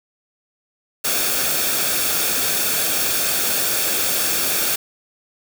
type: noise with comb filter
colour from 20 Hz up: white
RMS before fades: -20 dBFS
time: 1.04-4.76 s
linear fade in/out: 10 ms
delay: 1 ms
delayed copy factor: -0.5
effects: none